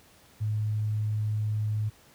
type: tone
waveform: sine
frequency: 106.9 Hz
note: A2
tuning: 49 cents flat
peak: -25 dBFS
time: 0.4-1.9 s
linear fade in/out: 20 ms
effects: pink hiss -57 dBFS RMS until 2.14 s + high-pass 60 Hz 12 dB/octave